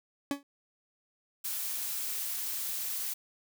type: tone with exponential decay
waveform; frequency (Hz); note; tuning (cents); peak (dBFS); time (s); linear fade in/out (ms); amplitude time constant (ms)
40% pulse; 281.8; C#4; +29; -25; 0.31-0.43; 1; 26
type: noise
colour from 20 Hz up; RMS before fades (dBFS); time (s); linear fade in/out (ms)
blue; -35; 1.44-3.14; 10
effects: none